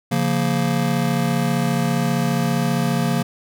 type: chord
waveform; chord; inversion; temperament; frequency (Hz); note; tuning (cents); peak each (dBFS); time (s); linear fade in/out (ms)
square; Bb minor; first; just; 139.85 / 174.81 / 233.1; Db3 / F3 / Bb3; +16 / +2 / 0; -23; 0.11-3.23; 10
effects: none